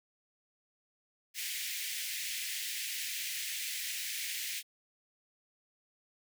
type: high-pass noise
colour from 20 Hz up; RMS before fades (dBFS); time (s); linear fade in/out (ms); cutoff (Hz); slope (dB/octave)
pink; -38; 1.34-4.63; 50; 1900; 48
effects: none